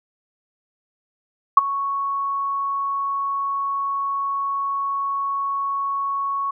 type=tone with ADSR envelope; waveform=sine; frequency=1108.7 Hz; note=C#6; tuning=in tune; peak=-3 dBFS; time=1.57-6.51 s; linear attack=5 ms; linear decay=21 ms; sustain=-18 dB; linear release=7 ms; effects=none